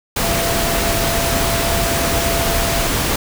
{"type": "tone in noise", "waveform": "sine", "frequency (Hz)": 676, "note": "E5", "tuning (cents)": 43, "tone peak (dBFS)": -22, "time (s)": [0.22, 2.87], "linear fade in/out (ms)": 5, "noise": "pink", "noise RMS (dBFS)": -18, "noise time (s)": [0.16, 3.16], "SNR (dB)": -7, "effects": []}